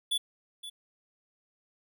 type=tone with echo; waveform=square; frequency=3446 Hz; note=A7; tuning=37 cents flat; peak=-27 dBFS; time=0.11-0.18 s; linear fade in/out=10 ms; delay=520 ms; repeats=1; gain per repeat=-13 dB; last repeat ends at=0.7 s; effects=none